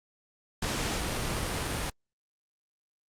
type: noise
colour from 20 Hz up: pink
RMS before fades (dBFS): -31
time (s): 0.62-1.9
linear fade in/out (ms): 5
effects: low-pass 10000 Hz 12 dB/octave + Opus 48 kbps